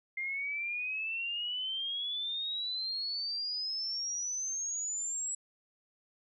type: exponential sweep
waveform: sine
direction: up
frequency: 2100 to 7800 Hz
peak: -33 dBFS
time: 0.17-5.35 s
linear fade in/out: 5 ms
effects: none